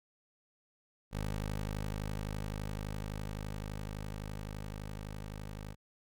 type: tone with level ramp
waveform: 15% pulse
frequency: 51.8 Hz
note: G#1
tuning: 4 cents flat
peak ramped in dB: -28 to -36 dBFS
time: 1.11-5.76 s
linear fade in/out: 50 ms
effects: none